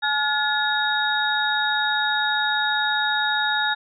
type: tone cluster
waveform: sine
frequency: 851 / 1426 / 1711 / 3755 Hz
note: G#5 / F6 / A6 / A#7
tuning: +42 / +36 / -49 / +12 cents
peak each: -25 dBFS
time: 0.02-3.75 s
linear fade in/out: 20 ms
effects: none